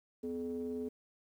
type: ring-modulated tone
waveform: triangle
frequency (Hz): 87.2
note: F2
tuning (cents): -2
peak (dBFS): -31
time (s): 0.23-0.89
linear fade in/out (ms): 10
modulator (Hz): 339
effects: 11-bit